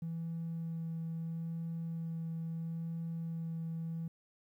triangle tone with vibrato, 164.81 Hz, E3, in tune, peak -33 dBFS, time 0.02-4.08 s, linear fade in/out 5 ms, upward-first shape sine, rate 0.75 Hz, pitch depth 10 cents each way, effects tanh soft clip ceiling -33 dBFS + 12-bit

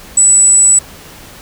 sine tone, 7902 Hz, B8, in tune, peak -4 dBFS, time 0.17-0.79 s, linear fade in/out 5 ms, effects pink hiss -35 dBFS RMS until 1.41 s

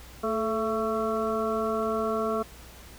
harmonic tone with a mistuned harmonic, 223.1 Hz, A3, 24 cents sharp, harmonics 1 / 2 / 3 / 5 / 6, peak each -32 / -29 / -31 / -33 / -34 dBFS, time 0.23-2.43 s, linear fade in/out 10 ms, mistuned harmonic 2, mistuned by -44 cents, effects added 60 Hz sine -49 dBFS peak until 2.98 s + pink hiss -49 dBFS RMS until 2.98 s

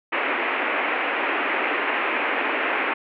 white band-pass noise, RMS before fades -24 dBFS, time 0.12-2.94 s, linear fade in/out 10 ms, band 260 to 2600 Hz, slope 48 dB/octave, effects none

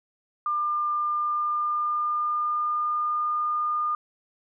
sine tone with pitch glide, 1199 to 1214.3 Hz, D6 to D#6, +36 to -43 cents, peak -23 dBFS, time 0.46-3.95 s, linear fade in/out 2 ms, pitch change +21 cents, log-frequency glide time 0.97-3.3 s, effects none

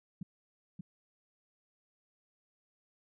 sine tone with echo, 176.9 Hz, F3, 23 cents sharp, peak -36 dBFS, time 0.21-0.23 s, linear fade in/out 5 ms, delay 580 ms, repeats 1, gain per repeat -3 dB, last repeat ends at 0.81 s, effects none

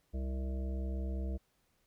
harmonic tone, 65.41 Hz, C2, in tune, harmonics 1 / 3 / 5 / 7 / 9 / 10, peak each -34 / -44 / -48 / -51 / -53 / -54 dBFS, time 0.13-1.38 s, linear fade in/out 20 ms, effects pink hiss -75 dBFS RMS until 1.86 s

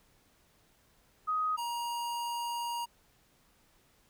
sine / square tone pair in turn, 1254 / 945.7 Hz, D#6 / A#5, +13 / +25 cents, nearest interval perfect fourth, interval 488 cents, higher first, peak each -28 / -34 dBFS, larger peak first, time 1.27-1.57 / 1.57-2.86 s, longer second, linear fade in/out 20 ms, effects pink hiss -67 dBFS RMS until 4.09 s

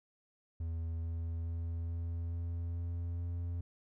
triangle tone with pitch steps, 82.41 / 83.03 / 83.66 / 84.29 / 84.92 / 85.56 / 86.21 Hz, E2 / E2 / E2 / E2 / F2 / F2 / F2, 0 / +13 / +26 / +39 / -48 / -35 / -22 cents, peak -33 dBFS, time 0.6-3.61 s, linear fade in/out 5 ms, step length 430 ms, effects none

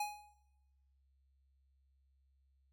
square tone with exponential decay, 833 Hz, G#5, 5 cents sharp, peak -34 dBFS, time 0-0.34 s, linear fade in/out 5 ms, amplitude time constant 72 ms, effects noise-tail reverb RT60 1.0 s tail -19 dB re dry + added 67 Hz sine -70 dBFS peak until 2.72 s

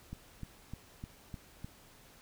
click train, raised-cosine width 5 ms, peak -29 dBFS, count 6, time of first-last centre 0.13-1.645 s, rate 3.3 Hz, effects pink hiss -59 dBFS RMS until 2.21 s

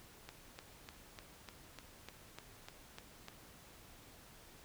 click train, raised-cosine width 0.2 ms, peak -30 dBFS, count 11, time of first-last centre 0.29-3.284 s, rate 3.34 Hz, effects pink hiss -59 dBFS RMS until 4.64 s

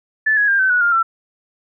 sine tone with pitch steps, 1744 / 1670.1 / 1599.3 / 1531.5 / 1466.5 / 1404.3 / 1344.8 Hz, A6 / G#6 / G6 / G6 / F#6 / F6 / E6, -16 / +9 / +34 / -41 / -16 / +9 / +34 cents, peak -12 dBFS, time 0.26-1.03 s, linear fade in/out 10 ms, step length 110 ms, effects none

